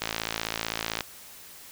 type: click train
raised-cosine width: 0.2 ms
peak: -10 dBFS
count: 56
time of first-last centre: 0.02-1.007 s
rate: 55.7 Hz
effects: white hiss -47 dBFS RMS until 1.71 s